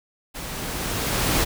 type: noise with level ramp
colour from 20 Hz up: pink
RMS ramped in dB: -34 to -20 dBFS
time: 0.34-1.45 s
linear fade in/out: 20 ms
effects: none